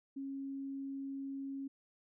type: tone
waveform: sine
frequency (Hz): 273.3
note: C#4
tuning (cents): -24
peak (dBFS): -39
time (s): 0.16-1.68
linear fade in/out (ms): 10
effects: none